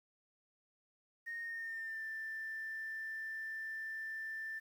sine tone with pitch glide, 1852 to 1776.6 Hz, A#6 to A6, -12 to +16 cents, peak -39 dBFS, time 1.26-4.6 s, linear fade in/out 20 ms, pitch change -72 cents, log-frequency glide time 1.41-2.04 s, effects tanh soft clip ceiling -36 dBFS + 11-bit

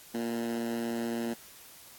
10% pulse tone with high-pass filter, 116.54 Hz, A#2, in tune, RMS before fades -33 dBFS, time 0.14-1.34 s, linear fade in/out 10 ms, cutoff 260 Hz, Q 5.8, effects white hiss -52 dBFS RMS until 1.98 s + AAC 64 kbps

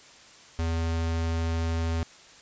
square tone, 82.41 Hz, E2, in tune, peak -26 dBFS, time 0.59-2.03 s, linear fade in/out 0 ms, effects white hiss -51 dBFS RMS until 2.41 s + resampled to 16000 Hz

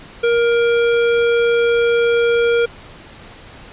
square tone, 470 Hz, A#4, 14 cents sharp, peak -13 dBFS, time 0.23-2.66 s, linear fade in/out 10 ms, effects pink hiss -39 dBFS RMS until 3.72 s + resampled to 8000 Hz

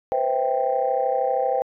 sine chord, C major seventh, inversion third, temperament just, 490.5 / 523.3 / 654.1 / 784.9 Hz, B4 / C5 / E5 / G5, -12 / 0 / -14 / +2 cents, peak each -27 / -23 / -27 / -23 dBFS, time 0.12-1.62 s, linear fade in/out 0 ms, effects tanh soft clip ceiling -10 dBFS

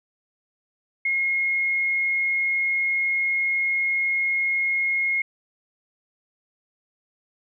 sine tone, 2154 Hz, C7, 50 cents sharp, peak -20 dBFS, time 1.05-5.22 s, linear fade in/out 5 ms, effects none

